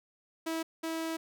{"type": "tone pair in turn", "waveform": "sawtooth", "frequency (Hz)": [325, 325], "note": ["E4", "E4"], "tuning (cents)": [-24, -24], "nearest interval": "unison", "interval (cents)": 0, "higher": "neither", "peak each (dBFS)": [-28, -29], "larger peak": "first", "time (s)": [[0.46, 0.63], [0.83, 1.17]], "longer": "second", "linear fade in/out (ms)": 10, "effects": []}